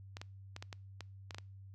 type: clicks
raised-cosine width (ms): 0.2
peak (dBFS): -27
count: 9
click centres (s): 0.169 / 0.215 / 0.564 / 0.625 / 0.728 / 1.007 / 1.308 / 1.346 / 1.384
effects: noise-tail reverb RT60 0.4 s tail -26 dB re dry + added 97 Hz sine -50 dBFS peak until 1.74 s